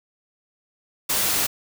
white noise, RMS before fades -22 dBFS, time 1.09-1.47 s, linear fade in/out 10 ms, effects none

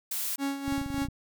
blue noise, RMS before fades -32 dBFS, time 0.11-0.36 s, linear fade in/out 5 ms
45% pulse tone with tremolo, 277.2 Hz, C#4, in tune, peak -27 dBFS, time 0.38-1.08 s, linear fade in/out 50 ms, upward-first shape sine, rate 3.5 Hz, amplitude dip 65%
clicks, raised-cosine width 5 ms, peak -25 dBFS, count 11, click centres 0.68 / 0.724 / 0.78 / 0.815 / 0.862 / 0.903 / 0.944 / 0.981 / 1.02 / 1.051 / 1.085 s
effects none

